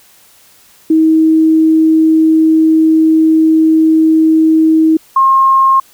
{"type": "tone pair in turn", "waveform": "sine", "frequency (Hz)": [318.3, 1070.6], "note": ["D#4", "C6"], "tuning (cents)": [39, 39], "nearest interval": "octave + major sixth", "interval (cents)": 2100, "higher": "second", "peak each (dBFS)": -5, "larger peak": "neither", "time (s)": [[0.9, 4.97], [5.16, 5.8]], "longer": "first", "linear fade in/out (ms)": 5, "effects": ["white hiss -45 dBFS RMS until 5.93 s"]}